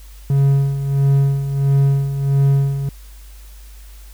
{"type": "tone with tremolo", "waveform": "triangle", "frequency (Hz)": 138.59, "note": "C#3", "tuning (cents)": 0, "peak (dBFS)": -8, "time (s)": [0.3, 2.89], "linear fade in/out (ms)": 2, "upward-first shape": "sine", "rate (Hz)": 1.5, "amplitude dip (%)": 65, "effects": ["added 50 Hz sine -36 dBFS peak until 4.13 s", "white hiss -48 dBFS RMS until 4.13 s"]}